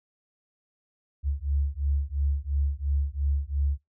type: beating tone pair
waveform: sine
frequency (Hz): 69.3 / 72.2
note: C#2 / D2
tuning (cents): 0 / -29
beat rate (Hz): 2.9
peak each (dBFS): -27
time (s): 1.23-3.78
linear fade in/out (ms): 50
effects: noise-tail reverb RT60 0.2 s tail -26 dB re dry